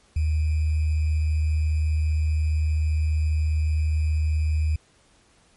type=tone with sample-and-hold; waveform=sine; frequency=77.5 Hz; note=D#2; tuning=6 cents flat; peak=-19 dBFS; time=0.16-4.76 s; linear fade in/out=5 ms; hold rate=2450 Hz; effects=pink hiss -59 dBFS RMS until 5.56 s + MP3 48 kbps